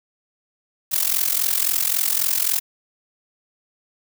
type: noise with amplitude modulation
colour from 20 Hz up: blue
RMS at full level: -17 dBFS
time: 0.91-2.6 s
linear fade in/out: 20 ms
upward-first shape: sine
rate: 43.7 Hz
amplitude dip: 85%
effects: none